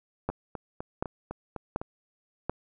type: two click trains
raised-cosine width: 1 ms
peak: -21 / -14 dBFS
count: 7 / 4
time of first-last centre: 0.3-1.815 / 0.29-2.496 s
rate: 3.96 / 1.36 Hz
effects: none